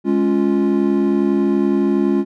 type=chord; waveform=triangle; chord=Db major; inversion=second; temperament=equal; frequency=207.7 / 277.2 / 349.2 Hz; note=Ab3 / Db4 / F4; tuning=0 / 0 / 0 cents; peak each=-16 dBFS; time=0.04-2.25 s; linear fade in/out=50 ms; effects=none